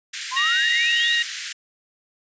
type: high-pass noise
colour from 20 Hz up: pink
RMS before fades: -30 dBFS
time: 0.13-1.53 s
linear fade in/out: 10 ms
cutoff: 1600 Hz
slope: 48 dB/octave
type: exponential sweep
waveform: sine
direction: up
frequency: 987.8 to 4100 Hz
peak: -25 dBFS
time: 0.31-1.16 s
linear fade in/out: 20 ms
type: harmonic tone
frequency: 941 Hz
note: A#5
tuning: 16 cents sharp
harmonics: 2 / 3 / 4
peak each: -20 / -24 / -26 dBFS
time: 0.36-1.23 s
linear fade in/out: 10 ms
effects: resampled to 16000 Hz